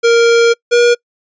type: tone pair in turn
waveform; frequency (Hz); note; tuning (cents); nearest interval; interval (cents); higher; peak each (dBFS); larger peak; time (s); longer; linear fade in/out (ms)
square; 466.2 / 478.2; A#4 / A#4; 0 / +44; unison; 44; second; -7; neither; 0.03-0.54 / 0.71-0.95; first; 20
effects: noise-tail reverb RT60 0.1 s tail -26 dB re dry + resampled to 16000 Hz